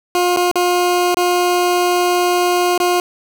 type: tone with dropouts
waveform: 20% pulse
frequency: 355.7 Hz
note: F4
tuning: 32 cents sharp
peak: -8 dBFS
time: 0.15-3 s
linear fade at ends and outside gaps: 1 ms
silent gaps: 0.363-0.371 / 0.514-0.556 / 1.145-1.17 / 2.778-2.801 s
effects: 7-bit